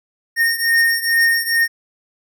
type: beating tone pair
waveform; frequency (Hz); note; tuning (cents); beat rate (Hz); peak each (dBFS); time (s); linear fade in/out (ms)
square; 1841 / 1843.3; A#6 / A#6; -22 / -20; 2.3; -16 / -19; 0.36-1.68; 50
effects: none